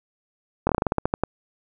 slowing click train, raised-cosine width 1 ms, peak -6 dBFS, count 12, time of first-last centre 0.67-1.236 s, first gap 22 ms, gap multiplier 1.16, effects none

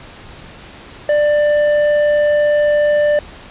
sine tone with hard clipping, 592 Hz, D5, 14 cents sharp, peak -12 dBFS, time 1.09-3.19 s, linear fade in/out 2 ms, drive 6 dB, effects pink hiss -37 dBFS RMS until 3.5 s + resampled to 8000 Hz

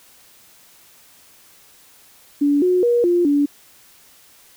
sine tone with pitch steps, 287.4 / 363.2 / 477.9 / 350 / 287.5 Hz, D4 / F#4 / A#4 / F4 / D4, -37 / -32 / +43 / +4 / -37 cents, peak -13 dBFS, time 2.41-3.46 s, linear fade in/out 10 ms, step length 210 ms, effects white hiss -50 dBFS RMS until 4.56 s

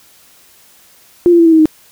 sine tone with pitch steps, 350 / 342 / 334.2 / 326.6 / 319.1 / 311.8 Hz, F4 / F4 / E4 / E4 / D#4 / D#4, +4 / -36 / +24 / -16 / +44 / +4 cents, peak -4 dBFS, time 1.26-1.656 s, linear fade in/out 0 ms, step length 66 ms, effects white hiss -46 dBFS RMS until 1.91 s

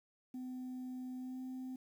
sine tone with pitch glide, 254.1 to 257.5 Hz, B3 to C4, +49 to -28 cents, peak -39 dBFS, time 0.34-1.76 s, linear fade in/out 5 ms, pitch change +23 cents, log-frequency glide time 1.17-1.41 s, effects tanh soft clip ceiling -40 dBFS + 11-bit

